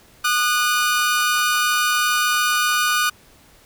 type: tone pair together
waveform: sawtooth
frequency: 1221 / 1473.8 Hz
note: D#6 / F#6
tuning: -33 / -7 cents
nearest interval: minor third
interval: 326 cents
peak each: -16 dBFS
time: 0.24-3.1 s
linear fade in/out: 10 ms
effects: pink hiss -51 dBFS RMS until 3.65 s